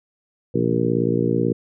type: harmonic tone with a mistuned harmonic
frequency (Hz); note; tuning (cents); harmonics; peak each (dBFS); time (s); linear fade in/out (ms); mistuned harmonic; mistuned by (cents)
58.27; A#1; 0; 2 / 3 / 4 / 5 / 6 / 7 / 8; -25 / -25 / -25 / -25 / -25 / -25 / -25; 0.54-1.53; 10; 2; +110
effects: none